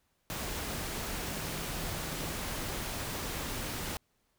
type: tone in noise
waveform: sine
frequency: 157.3 Hz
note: D#3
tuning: 19 cents sharp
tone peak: -45 dBFS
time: 1.32-2.34 s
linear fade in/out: 0 ms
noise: pink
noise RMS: -37 dBFS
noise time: 0.3-3.97 s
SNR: -11 dB
effects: pink hiss -75 dBFS RMS until 4.38 s